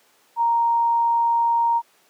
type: tone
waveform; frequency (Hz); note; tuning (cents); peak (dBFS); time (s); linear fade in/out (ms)
sine; 932.3; A#5; 0; -16; 0.36-1.82; 50
effects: pink hiss -58 dBFS RMS until 2.09 s + high-pass 400 Hz 12 dB/octave